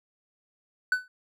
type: tone with exponential decay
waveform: triangle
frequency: 1500 Hz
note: F#6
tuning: 23 cents sharp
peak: -16 dBFS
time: 0.92-1.08 s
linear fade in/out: 2 ms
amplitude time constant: 33 ms
effects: none